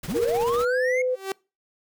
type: noise with tremolo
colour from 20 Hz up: pink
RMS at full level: -35 dBFS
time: 0.03-0.65 s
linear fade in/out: 5 ms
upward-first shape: sine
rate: 16 Hz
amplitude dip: 55%
type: linear sweep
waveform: triangle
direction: up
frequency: 138.9 to 2188 Hz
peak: -24 dBFS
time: 0.08-1.02 s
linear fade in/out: 5 ms
type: tone with pitch glide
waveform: sine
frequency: 470.1 to 506.8 Hz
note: A#4 to B4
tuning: +15 to +45 cents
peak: -21 dBFS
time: 0.14-1.16 s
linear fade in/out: 20 ms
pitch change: +130 cents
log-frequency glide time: 0.5-0.76 s
type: tone with exponential growth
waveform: sawtooth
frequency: 386.2 Hz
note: G4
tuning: 26 cents flat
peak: -19 dBFS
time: 1.07-1.32 s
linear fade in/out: 2 ms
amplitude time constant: 53 ms
effects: noise-tail reverb RT60 0.3 s tail -25 dB re dry